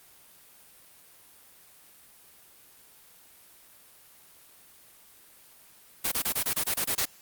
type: noise bursts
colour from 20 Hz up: white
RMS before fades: -27 dBFS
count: 10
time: 6.04-7.055 s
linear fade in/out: 10 ms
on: 79 ms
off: 25 ms
effects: white hiss -55 dBFS RMS until 7.21 s + Opus 32 kbps